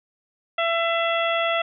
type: harmonic tone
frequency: 670 Hz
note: E5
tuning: 28 cents sharp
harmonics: 1 / 2 / 3 / 4 / 5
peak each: -23 / -26 / -28 / -29 / -30 dBFS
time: 0.58-1.62 s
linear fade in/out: 5 ms
effects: none